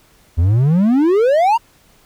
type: exponential sweep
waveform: triangle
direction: up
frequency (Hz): 78.4 to 966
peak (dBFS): -8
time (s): 0.37-1.58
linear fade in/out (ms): 20
effects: pink hiss -52 dBFS RMS until 2.05 s